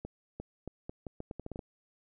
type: accelerating click train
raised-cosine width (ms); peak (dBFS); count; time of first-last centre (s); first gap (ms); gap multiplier
2; -26; 12; 0.05-1.592; 350; 0.79
effects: none